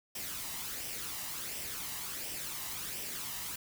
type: noise with flanger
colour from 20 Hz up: white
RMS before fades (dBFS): -40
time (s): 0.15-3.56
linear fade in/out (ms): 5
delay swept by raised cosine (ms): 0.36 to 1.05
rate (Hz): 1.4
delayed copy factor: +0.5
effects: none